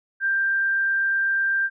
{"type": "tone", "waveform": "sine", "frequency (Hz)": 1582, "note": "G6", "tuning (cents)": 15, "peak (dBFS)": -19, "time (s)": [0.2, 1.7], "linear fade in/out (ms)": 50, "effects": []}